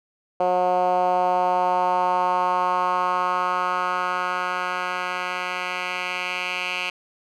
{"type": "tone with band-pass filter sweep", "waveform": "10% pulse", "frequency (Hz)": 181, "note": "F#3", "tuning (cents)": -38, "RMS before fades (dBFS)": -23, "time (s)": [0.4, 6.9], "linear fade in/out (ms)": 5, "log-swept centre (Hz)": [640, 2500], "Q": 2.8, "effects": []}